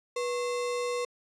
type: tone with sample-and-hold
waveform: sine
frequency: 488.3 Hz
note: B4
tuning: 20 cents flat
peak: -28 dBFS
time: 0.16-1.05 s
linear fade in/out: 5 ms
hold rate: 1575 Hz
effects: resampled to 22050 Hz